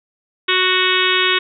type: harmonic tone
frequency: 370 Hz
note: F#4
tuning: in tune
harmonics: 1 / 3 / 4 / 5 / 6 / 7 / 8 / 9 / 10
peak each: -22 / -22 / -22 / -22 / -22 / -22 / -22 / -22 / -22 dBFS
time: 0.48-1.39 s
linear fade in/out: 10 ms
effects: none